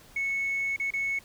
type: tone with dropouts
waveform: sine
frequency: 2205 Hz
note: C#7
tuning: 10 cents flat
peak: -25 dBFS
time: 0.16-1.19 s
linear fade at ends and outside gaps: 5 ms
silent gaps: 0.763-0.798 / 0.906-0.936 s
effects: tanh soft clip ceiling -23 dBFS + pink hiss -54 dBFS RMS until 1.24 s